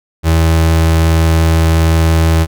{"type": "tone", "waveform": "35% pulse", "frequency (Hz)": 81.3, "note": "E2", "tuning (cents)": -23, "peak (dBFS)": -6, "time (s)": [0.23, 2.47], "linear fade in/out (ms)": 50, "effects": []}